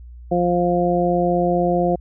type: harmonic tone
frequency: 175.7 Hz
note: F3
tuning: 11 cents sharp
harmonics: 1 / 2 / 3 / 4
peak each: -21 / -21 / -21 / -21 dBFS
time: 0.31-1.96 s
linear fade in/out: 10 ms
effects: added 60 Hz sine -36 dBFS peak until 2 s